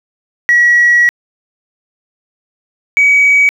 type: tone pair in turn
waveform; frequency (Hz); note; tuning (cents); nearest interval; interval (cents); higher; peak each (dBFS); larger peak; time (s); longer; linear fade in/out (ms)
sine; 1922 / 2269; B6 / C#7; -48 / +40; minor third; 288; second; -4; neither; 0.49-1.09 / 2.97-3.49; first; 0
effects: tanh soft clip ceiling -2 dBFS + 7-bit